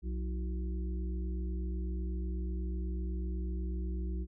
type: harmonic tone with a mistuned harmonic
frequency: 61.5 Hz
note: B1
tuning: 7 cents flat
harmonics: 1 / 3 / 5 / 6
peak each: -33 / -43 / -47 / -49 dBFS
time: 0.02-4.27 s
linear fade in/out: 50 ms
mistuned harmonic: 5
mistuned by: +74 cents
effects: none